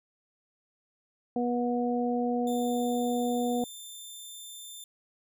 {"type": "harmonic tone", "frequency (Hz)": 242.7, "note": "B3", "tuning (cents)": -30, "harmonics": [1, 2, 3], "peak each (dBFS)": [-28, -31, -33], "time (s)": [1.36, 3.64], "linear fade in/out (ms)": 2}
{"type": "tone", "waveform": "15% pulse", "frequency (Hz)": 3567, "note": "A7", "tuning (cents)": 23, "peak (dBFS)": -35, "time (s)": [2.47, 4.84], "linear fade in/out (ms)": 2}
{"effects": []}